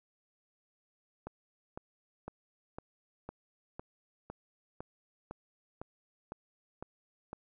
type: click train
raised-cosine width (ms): 1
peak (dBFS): -27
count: 13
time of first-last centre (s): 1.27-7.331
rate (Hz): 1.98
effects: none